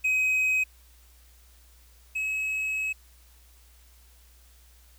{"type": "tone pair in turn", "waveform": "triangle", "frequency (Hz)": [2528, 2566], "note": ["D#7", "E7"], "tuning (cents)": [27, -47], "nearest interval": "unison", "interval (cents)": 26, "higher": "second", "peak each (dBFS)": [-20, -25], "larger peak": "first", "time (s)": [[0.04, 0.64], [2.15, 2.93]], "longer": "second", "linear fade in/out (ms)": 10, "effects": ["added 60 Hz sine -54 dBFS peak until 4.98 s", "white hiss -60 dBFS RMS until 4.98 s"]}